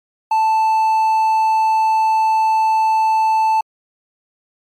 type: tone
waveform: triangle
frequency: 880 Hz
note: A5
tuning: in tune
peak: -10 dBFS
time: 0.31-3.61 s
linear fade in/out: 5 ms
effects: MP3 96 kbps